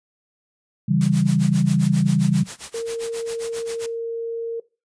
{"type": "chord", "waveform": "sine", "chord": "C# diminished", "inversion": "none", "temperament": "equal", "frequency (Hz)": [138.59, 164.81, 196], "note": ["C#3", "E3", "G3"], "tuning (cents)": [0, 0, 0], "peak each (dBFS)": -20, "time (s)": [0.88, 2.44], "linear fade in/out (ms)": 10}
{"type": "noise with tremolo", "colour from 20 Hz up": "white", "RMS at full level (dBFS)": -32, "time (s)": [1.01, 3.86], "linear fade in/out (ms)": 0, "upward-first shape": "sine", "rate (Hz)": 7.5, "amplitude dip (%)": 95}
{"type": "tone", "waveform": "sine", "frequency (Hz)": 460.5, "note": "A#4", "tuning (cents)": -21, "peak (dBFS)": -24, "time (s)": [2.74, 4.6], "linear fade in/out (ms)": 5}
{"effects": ["noise-tail reverb RT60 0.3 s tail -20 dB re dry", "resampled to 22050 Hz"]}